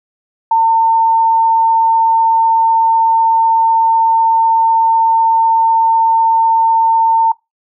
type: tone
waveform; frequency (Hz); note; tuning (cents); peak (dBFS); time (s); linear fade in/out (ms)
sine; 904; A5; +47; -7; 0.51-7.32; 5
effects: noise-tail reverb RT60 0.2 s tail -23 dB re dry